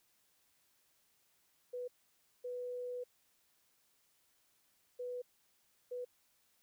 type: tone bursts at uneven times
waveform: sine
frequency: 493.9 Hz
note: B4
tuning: in tune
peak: -39 dBFS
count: 4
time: 1.73-1.88 / 2.44-3.04 / 4.99-5.22 / 5.91-6.05 s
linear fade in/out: 10 ms
effects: white hiss -74 dBFS RMS until 6.62 s